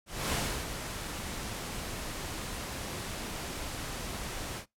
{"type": "noise with ADSR envelope", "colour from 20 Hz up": "pink", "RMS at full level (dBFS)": -30, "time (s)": [0.06, 4.66], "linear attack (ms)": 260, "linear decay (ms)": 330, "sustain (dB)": -8, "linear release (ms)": 92, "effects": ["noise-tail reverb RT60 0.2 s tail -24 dB re dry", "low-pass 12000 Hz 12 dB/octave"]}